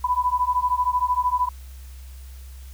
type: beating tone pair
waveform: sine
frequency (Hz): 987.8 / 1000.8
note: B5 / B5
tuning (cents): 0 / +23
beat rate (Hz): 13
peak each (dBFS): -22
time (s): 0.04-1.49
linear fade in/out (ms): 5
effects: added 65 Hz sine -37 dBFS peak until 2.73 s + white hiss -52 dBFS RMS until 2.73 s